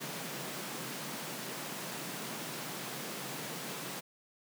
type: high-pass noise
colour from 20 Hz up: pink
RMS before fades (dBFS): -41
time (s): 0-4.01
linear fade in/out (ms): 20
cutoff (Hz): 130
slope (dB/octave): 96
effects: none